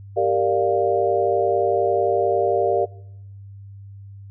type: chord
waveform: sine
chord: G minor seventh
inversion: none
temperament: equal with one note detuned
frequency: 392 / 463.2 / 587.3 / 698.5 Hz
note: G4 / Bb4 / D5 / F5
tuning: 0 / -11 / 0 / 0 cents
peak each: -22 dBFS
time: 0.16-2.86 s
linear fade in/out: 20 ms
effects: noise-tail reverb RT60 0.8 s tail -21 dB re dry + added 99 Hz sine -37 dBFS peak until 4.3 s